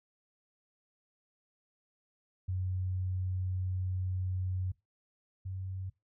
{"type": "tone pair in turn", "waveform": "sine", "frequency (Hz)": [92.5, 94.23], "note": ["F#2", "F#2"], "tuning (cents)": [0, 32], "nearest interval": "unison", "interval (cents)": 32, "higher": "second", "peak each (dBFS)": [-31, -36], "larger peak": "first", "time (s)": [[2.48, 4.72], [5.45, 5.9]], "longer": "first", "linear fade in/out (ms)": 10, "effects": ["noise-tail reverb RT60 0.2 s tail -20 dB re dry"]}